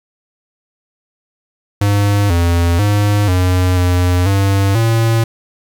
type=tone with pitch steps; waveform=square; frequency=101.7 / 85.6 / 103 / 91.1 / 89.5 / 98.3 / 113.9 Hz; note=G#2 / F2 / G#2 / F#2 / F2 / G2 / A#2; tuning=-36 / -34 / -14 / -26 / +43 / +5 / -40 cents; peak=-11 dBFS; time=1.81-5.24 s; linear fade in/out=5 ms; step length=490 ms; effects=8-bit